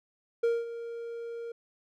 triangle tone with ADSR envelope, 466.2 Hz, A#4, in tune, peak -20 dBFS, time 0.43-1.52 s, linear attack 9 ms, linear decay 210 ms, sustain -14 dB, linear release 5 ms, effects none

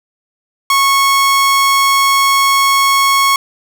sawtooth tone, 1100 Hz, C#6, 14 cents flat, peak -5 dBFS, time 0.7-3.36 s, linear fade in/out 2 ms, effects none

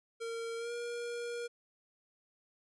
square tone with pitch glide, 459.9 to 475 Hz, A#4 to A#4, -23 to +33 cents, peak -38 dBFS, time 0.2-1.48 s, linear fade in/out 20 ms, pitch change +56 cents, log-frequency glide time 0.57-0.72 s, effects resampled to 24000 Hz

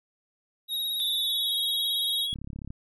square tone with vibrato, 3780 Hz, A#7, 23 cents sharp, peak -28 dBFS, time 0.68-2.28 s, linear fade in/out 50 ms, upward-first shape sine, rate 18 Hz, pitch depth 30 cents each way
triangle tone with pitch glide, 3520 to 3336 Hz, A7 to G#7, 0 to +7 cents, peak -27 dBFS, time 1-2.34 s, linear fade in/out 0 ms, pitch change -93 cents, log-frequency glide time 1.14-1.55 s
click train, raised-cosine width 5 ms, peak -26 dBFS, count 14, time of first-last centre 2.33-2.705 s, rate 34.7 Hz
effects none

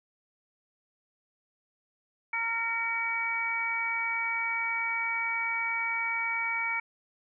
harmonic tone with a mistuned harmonic, 460 Hz, A#4, 23 cents flat, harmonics 2 / 3 / 4 / 5, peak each -36 / -37 / -39 / -29 dBFS, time 2.33-6.8 s, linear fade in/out 5 ms, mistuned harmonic 5, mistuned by -21 cents, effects none

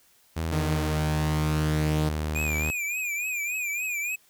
sawtooth tone with pitch glide, 81.2 to 76.78 Hz, E2 to D#2, -26 to -22 cents, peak -23 dBFS, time 0.36-2.71 s, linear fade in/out 10 ms, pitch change -96 cents, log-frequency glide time 0.54-1.01 s
sawtooth tone, 153.4 Hz, D#3, 24 cents flat, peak -22 dBFS, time 0.52-2.09 s, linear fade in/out 5 ms
square tone with vibrato, 2429 Hz, D#7, 42 cents flat, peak -28 dBFS, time 2.35-4.16 s, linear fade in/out 10 ms, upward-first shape triangle, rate 3.5 Hz, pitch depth 110 cents each way
effects white hiss -61 dBFS RMS until 4.29 s

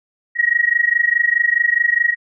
sine tone with amplitude modulation, 1898 Hz, A#6, 31 cents sharp, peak -9 dBFS, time 0.35-2.16 s, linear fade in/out 50 ms, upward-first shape sine, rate 24.8 Hz, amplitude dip 90%, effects none

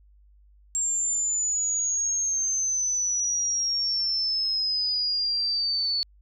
sine exponential sweep, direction down, 7459 to 4435 Hz, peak -23 dBFS, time 0.75-6.03 s, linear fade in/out 0 ms, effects added 50 Hz sine -53 dBFS peak until 6.21 s

